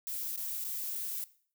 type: noise with dropouts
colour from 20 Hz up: violet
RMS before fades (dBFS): -37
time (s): 0.07-1.24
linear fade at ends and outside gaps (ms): 0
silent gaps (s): 0.361-0.376 / 0.641-0.648
effects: noise-tail reverb RT60 0.5 s tail -18 dB re dry